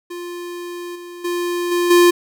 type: tone with level steps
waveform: square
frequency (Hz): 350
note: F4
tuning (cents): +4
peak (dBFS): -28 / -33 / -20 / -16 / -9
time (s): 0.1-2.11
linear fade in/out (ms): 10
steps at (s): 0.95 / 1.24 / 1.71 / 1.9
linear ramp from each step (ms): 10
effects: none